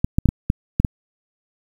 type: clicks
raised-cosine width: 5 ms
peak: -3 dBFS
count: 7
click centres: 0.045 / 0.185 / 0.257 / 0.289 / 0.501 / 0.8 / 0.848 s
effects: 7-bit